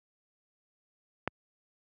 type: click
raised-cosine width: 0.5 ms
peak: -14 dBFS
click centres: 1.276 s
effects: high-pass 80 Hz 12 dB/octave